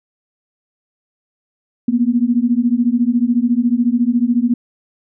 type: beating tone pair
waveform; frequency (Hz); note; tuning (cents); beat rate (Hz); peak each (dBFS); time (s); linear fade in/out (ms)
sine; 233.1 / 247.1; A#3 / B3; 0 / +1; 14; -15 / -15; 1.88-4.54; 5
effects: none